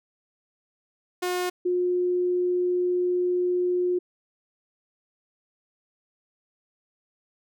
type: tone pair in turn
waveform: sawtooth / sine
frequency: 360 / 358.5 Hz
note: F#4 / F4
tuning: -47 / +45 cents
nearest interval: unison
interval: 8 cents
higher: first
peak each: -21 dBFS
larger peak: neither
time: 1.22-1.5 / 1.65-3.99 s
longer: second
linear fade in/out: 10 ms
effects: none